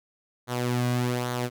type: tone with flanger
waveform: sawtooth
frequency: 123.1 Hz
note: B2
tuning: 5 cents flat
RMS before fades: -27 dBFS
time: 0.47-1.5 s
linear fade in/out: 50 ms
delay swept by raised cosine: 0.38 to 2.28 ms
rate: 1.2 Hz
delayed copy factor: -0.55
effects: none